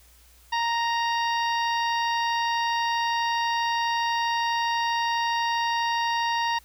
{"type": "harmonic tone", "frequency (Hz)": 932.3, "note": "A#5", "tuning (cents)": 0, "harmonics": [1, 2, 3, 4, 5, 6], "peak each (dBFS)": [-24, -30, -34, -36, -38, -40], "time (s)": [0.52, 6.59], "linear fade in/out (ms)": 10, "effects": ["added 60 Hz sine -55 dBFS peak until 6.64 s", "white hiss -57 dBFS RMS until 6.64 s"]}